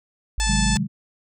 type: tone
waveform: sine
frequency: 51.91 Hz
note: G#1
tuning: in tune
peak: -21 dBFS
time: 0.38-0.76 s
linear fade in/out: 0 ms
type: harmonic tone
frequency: 875 Hz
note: A5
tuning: 10 cents flat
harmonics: 1 / 2 / 3 / 4 / 5 / 6 / 7 / 8 / 9 / 10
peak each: -30 / -29 / -32 / -31 / -33 / -31 / -34 / -33 / -31 / -34 dBFS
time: 0.4-0.77 s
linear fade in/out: 0 ms
type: chord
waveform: sine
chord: Ab dominant seventh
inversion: first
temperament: equal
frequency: 130.81 / 155.56 / 185 / 207.7 Hz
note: C3 / Eb3 / Gb3 / Ab3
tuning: 0 / 0 / 0 / 0 cents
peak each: -28 / -28 / -26 / -24 dBFS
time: 0.46-0.88 s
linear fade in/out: 50 ms
effects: none